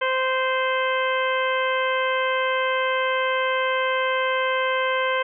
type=harmonic tone; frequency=520 Hz; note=C5; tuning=11 cents flat; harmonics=1 / 2 / 3 / 4 / 5 / 6; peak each=-24 / -25 / -27 / -29 / -33 / -33 dBFS; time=0.01-5.23 s; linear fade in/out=10 ms; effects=none